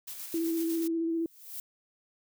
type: noise with tremolo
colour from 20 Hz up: blue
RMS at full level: -40 dBFS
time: 0.07-0.88 s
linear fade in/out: 10 ms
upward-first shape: square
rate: 8 Hz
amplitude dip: 35%
type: tone with vibrato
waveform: sine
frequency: 330 Hz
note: E4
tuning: 2 cents sharp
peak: -27 dBFS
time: 0.34-1.26 s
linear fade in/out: 2 ms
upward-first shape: square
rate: 15 Hz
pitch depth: 16 cents each way
type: noise with exponential growth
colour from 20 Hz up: violet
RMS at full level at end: -37 dBFS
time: 1.09-1.6 s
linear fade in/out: 2 ms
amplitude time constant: 110 ms
effects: none